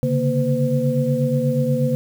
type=tone cluster; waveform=sine; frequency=136.2 / 144.5 / 235.4 / 509 Hz; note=C#3 / D3 / A#3 / C5; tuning=-30 / -28 / +17 / -48 cents; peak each=-22 dBFS; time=0.03-1.95 s; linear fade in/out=0 ms; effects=7-bit